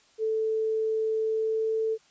sine tone with pitch glide, 440 to 442.8 Hz, A4 to A4, 0 to +11 cents, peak -24 dBFS, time 0.18-1.98 s, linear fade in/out 50 ms, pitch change +11 cents, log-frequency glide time 1.2-1.79 s, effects white hiss -61 dBFS RMS until 2.1 s + resampled to 16000 Hz

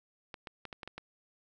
clicks, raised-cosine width 0.3 ms, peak -26 dBFS, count 7, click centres 0.342 / 0.472 / 0.653 / 0.728 / 0.832 / 0.876 / 0.98 s, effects none

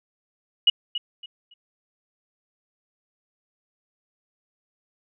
sine tone with echo, 2907 Hz, F#7, 31 cents flat, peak -12 dBFS, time 0.67-0.7 s, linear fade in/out 5 ms, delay 280 ms, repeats 3, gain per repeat -12 dB, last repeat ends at 1.54 s, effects none

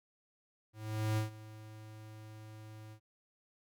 square tone with ADSR envelope, 108.4 Hz, A2, 25 cents flat, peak -30 dBFS, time 0.73-3 s, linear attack 440 ms, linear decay 130 ms, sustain -19 dB, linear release 79 ms, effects Opus 48 kbps

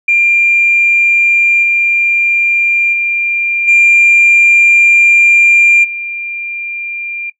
sine tone with level steps, 2388 Hz, D7, 28 cents sharp, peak -6 / -8 / -11 / -3 / -18 dBFS, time 0.08-7.3 s, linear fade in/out 5 ms, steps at 1.62 / 2.92 / 3.67 / 5.83 s, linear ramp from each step 20 ms, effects noise-tail reverb RT60 0.1 s tail -18 dB re dry + tanh soft clip ceiling 0 dBFS

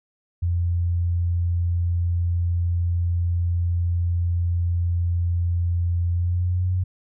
sine tone with pitch glide, 86.6 to 91.48 Hz, F2 to F#2, -14 to -19 cents, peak -19 dBFS, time 0.42-6.84 s, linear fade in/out 10 ms, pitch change +95 cents, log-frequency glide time 6.11-6.72 s, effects none

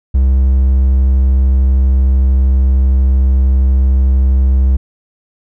triangle tone with vibrato, 65.7 Hz, C2, 8 cents sharp, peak -5 dBFS, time 0.14-4.77 s, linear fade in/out 10 ms, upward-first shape triangle, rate 13 Hz, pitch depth 8 cents each way, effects none

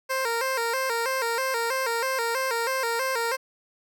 15% pulse tone with vibrato, 493.9 Hz, B4, in tune, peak -18 dBFS, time 0.09-3.37 s, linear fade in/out 20 ms, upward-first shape square, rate 3.1 Hz, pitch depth 110 cents each way, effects none

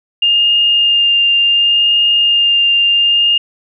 sine tone with vibrato, 2815 Hz, F7, 13 cents sharp, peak -8 dBFS, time 0.22-3.38 s, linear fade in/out 5 ms, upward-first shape sine, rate 0.69 Hz, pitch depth 11 cents each way, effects none

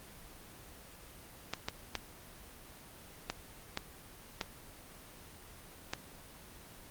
clicks, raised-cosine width 0.2 ms, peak -16 dBFS, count 7, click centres 1.536 / 1.685 / 1.953 / 3.3 / 3.774 / 4.412 / 5.935 s, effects pink hiss -53 dBFS RMS until 6.9 s + Opus 24 kbps

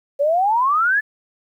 sine exponential sweep, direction up, 549 to 1760 Hz, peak -14 dBFS, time 0.19-1.01 s, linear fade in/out 20 ms, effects 9-bit

